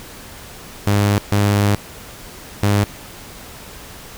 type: tone bursts at uneven times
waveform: sawtooth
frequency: 102.1 Hz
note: G#2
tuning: 29 cents flat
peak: -9 dBFS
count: 3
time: 0.87-1.18 / 1.32-1.75 / 2.63-2.84 s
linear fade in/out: 0 ms
effects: pink hiss -37 dBFS RMS until 4.17 s